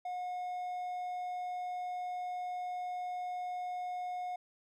triangle tone, 723 Hz, F#5, 40 cents flat, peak -34 dBFS, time 0.05-4.36 s, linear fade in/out 5 ms, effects none

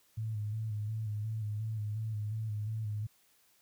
sine tone with vibrato, 107.8 Hz, A2, 35 cents flat, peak -33 dBFS, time 0.17-3.07 s, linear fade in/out 10 ms, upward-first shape square, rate 2.8 Hz, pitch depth 42 cents each way, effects white hiss -68 dBFS RMS until 3.61 s

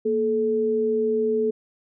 sine tone pair together, 233.1 / 433.2 Hz, A#3 / A4, 0 / -27 cents, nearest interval major seventh, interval 1073 cents, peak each -27 / -20 dBFS, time 0.05-1.51 s, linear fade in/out 10 ms, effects none

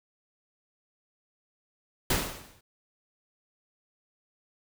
pink noise with exponential decay, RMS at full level -23 dBFS, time 2.1-2.61 s, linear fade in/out 5 ms, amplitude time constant 110 ms, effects none

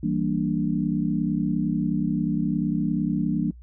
sine chord, E half-diminished seventh, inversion none, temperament equal, 164.81 / 196 / 233.1 / 293.7 Hz, E3 / G3 / Bb3 / D4, 0 / 0 / 0 / 0 cents, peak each -27 dBFS, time 0.03-3.51 s, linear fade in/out 5 ms, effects noise-tail reverb RT60 0.1 s tail -25 dB re dry + added 60 Hz sine -42 dBFS peak until 3.62 s

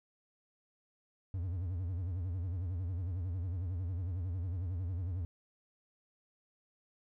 triangle tone with vibrato, 89.5 Hz, F2, 43 cents sharp, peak -32 dBFS, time 1.34-5.25 s, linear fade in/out 0 ms, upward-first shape sine, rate 11 Hz, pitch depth 140 cents each way, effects none

